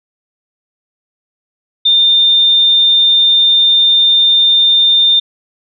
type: tone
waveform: sine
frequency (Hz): 3610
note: A7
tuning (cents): +44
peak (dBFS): -6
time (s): 1.85-5.2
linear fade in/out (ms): 10
effects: none